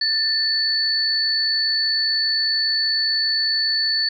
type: tone pair together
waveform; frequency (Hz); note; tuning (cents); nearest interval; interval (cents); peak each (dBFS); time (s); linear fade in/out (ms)
sine; 1772 / 4465; A6 / C#8; +12 / +12; octave + major third; 1600; -26 / -18; 0.01-4.09; 5
effects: none